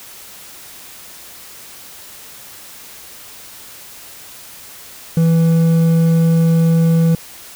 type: tone with hard clipping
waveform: triangle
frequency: 164.81 Hz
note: E3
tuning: in tune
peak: -11 dBFS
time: 5.17-7.15 s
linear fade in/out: 2 ms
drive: 9 dB
effects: white hiss -37 dBFS RMS until 7.55 s